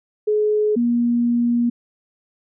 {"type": "tone pair in turn", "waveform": "sine", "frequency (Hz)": [423.7, 238.2], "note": ["G#4", "A#3"], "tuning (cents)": [35, 38], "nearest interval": "minor seventh", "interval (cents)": 997, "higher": "first", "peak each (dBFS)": -15, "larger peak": "neither", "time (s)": [[0.27, 0.76], [0.76, 1.7]], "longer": "second", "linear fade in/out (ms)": 10, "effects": []}